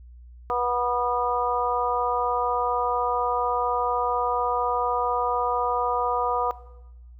harmonic tone, 244.2 Hz, B3, 19 cents flat, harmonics 2 / 3 / 4 / 5, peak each -28 / -28 / -28 / -28 dBFS, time 0.5-6.51 s, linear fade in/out 0 ms, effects noise-tail reverb RT60 1.0 s tail -17 dB re dry + added 60 Hz sine -43 dBFS peak until 7.19 s

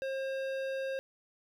sine tone with hard clipping, 535 Hz, C5, 38 cents sharp, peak -35 dBFS, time 0.02-0.99 s, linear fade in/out 0 ms, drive 13 dB, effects none

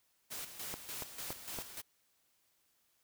white noise with tremolo, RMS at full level -43 dBFS, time 0.3-1.82 s, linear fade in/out 20 ms, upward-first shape square, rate 3.4 Hz, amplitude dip 60%
click train, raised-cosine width 1 ms, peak -27 dBFS, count 4, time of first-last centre 0.74-1.587 s, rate 3.54 Hz
effects white hiss -75 dBFS RMS until 3.03 s

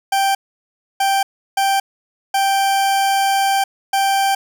40% pulse tone bursts at uneven times, 784 Hz, G5, in tune, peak -13 dBFS, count 5, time 0.12-0.35 / 1-1.23 / 1.57-1.8 / 2.34-3.64 / 3.93-4.35 s, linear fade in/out 5 ms, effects none

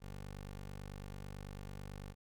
15% pulse tone, 49.06 Hz, G1, 2 cents sharp, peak -39 dBFS, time 0-2.15 s, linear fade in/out 50 ms, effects none

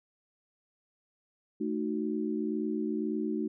sine chord, D# diminished, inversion second, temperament equal with one note detuned, 220 / 308.1 / 370 Hz, A3 / D#4 / F#4, 0 / -17 / 0 cents, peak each -33 / -33 / -35 dBFS, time 1.6-3.48 s, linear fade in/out 10 ms, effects none

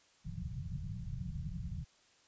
white low-pass noise, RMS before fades -41 dBFS, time 0.24-1.85 s, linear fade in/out 20 ms, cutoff 180 Hz, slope 96 dB/octave, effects white hiss -67 dBFS RMS until 2.27 s + resampled to 16000 Hz

